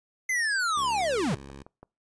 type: linear sweep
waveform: square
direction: down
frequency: 2080 to 110 Hz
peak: -25 dBFS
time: 0.29-1.35 s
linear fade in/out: 5 ms
type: tone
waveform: 10% pulse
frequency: 68.8 Hz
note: C#2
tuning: 12 cents flat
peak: -34 dBFS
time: 0.76-1.63 s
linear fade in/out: 5 ms
type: click train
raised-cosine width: 1 ms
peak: -32 dBFS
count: 7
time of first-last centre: 0.84-1.83 s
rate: 6.06 Hz
effects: noise-tail reverb RT60 0.3 s tail -25 dB re dry + resampled to 22050 Hz